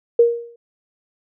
sine tone with exponential decay, 470 Hz, A#4, 14 cents sharp, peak -6 dBFS, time 0.19-0.56 s, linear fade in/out 5 ms, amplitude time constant 80 ms, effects none

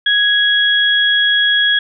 sine tone pair together, 1661.2 / 3322 Hz, G#6 / G#7, 0 / 0 cents, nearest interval octave, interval 1200 cents, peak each -13 dBFS, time 0.06-1.79 s, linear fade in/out 5 ms, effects none

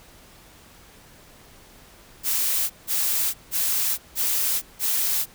blue noise bursts, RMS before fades -23 dBFS, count 5, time 2.23-5.26 s, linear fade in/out 50 ms, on 470 ms, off 170 ms, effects pink hiss -50 dBFS RMS until 5.34 s

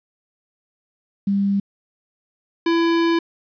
sine / square tone pair in turn, 198.9 / 334.5 Hz, G3 / E4, +25 / +25 cents, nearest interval major sixth, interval 900 cents, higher second, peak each -16 dBFS, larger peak neither, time 1.27-1.6 / 2.66-3.19 s, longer second, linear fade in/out 5 ms, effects resampled to 11025 Hz + 9-bit

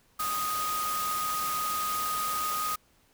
sine tone in noise, 1244.5 Hz, D#6, in tune, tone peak -29 dBFS, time 0.19-2.76 s, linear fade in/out 10 ms, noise white, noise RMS -35 dBFS, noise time 0.19-2.76 s, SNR +3 dB, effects pink hiss -65 dBFS RMS until 3.13 s

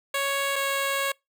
10% pulse tone pair in turn, 554.4 / 551.2 Hz, C#5 / C#5, 0 / -10 cents, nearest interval unison, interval 10 cents, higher first, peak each -16 dBFS, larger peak neither, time 0.14-0.56 / 0.56-1.12 s, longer second, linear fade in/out 5 ms, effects noise-tail reverb RT60 0.2 s tail -26 dB re dry

